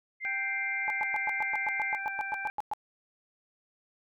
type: tone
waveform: sine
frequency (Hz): 2093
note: C7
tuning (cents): 0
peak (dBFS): -31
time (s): 0.2-1.99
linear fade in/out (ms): 50
type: harmonic tone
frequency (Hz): 785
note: G5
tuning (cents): +2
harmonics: 1 / 2 / 3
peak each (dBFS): -42 / -36 / -38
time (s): 0.25-2.5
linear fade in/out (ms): 0
type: tone bursts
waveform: sine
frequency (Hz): 842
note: G#5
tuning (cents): +24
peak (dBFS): -28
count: 15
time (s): 0.88-2.735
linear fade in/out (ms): 0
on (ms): 21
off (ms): 110
effects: none